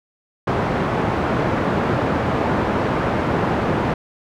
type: band-pass noise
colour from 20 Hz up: pink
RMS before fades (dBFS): -20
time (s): 0.47-3.94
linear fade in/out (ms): 5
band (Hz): 110 to 1300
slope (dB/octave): 12
effects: none